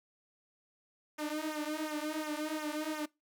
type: tone with flanger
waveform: sawtooth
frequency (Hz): 305.6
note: D#4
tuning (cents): -31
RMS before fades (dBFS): -37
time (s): 1.18-3.06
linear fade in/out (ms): 10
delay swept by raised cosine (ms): 0.22 to 4.42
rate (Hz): 2.8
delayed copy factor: -1
effects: noise-tail reverb RT60 0.2 s tail -22 dB re dry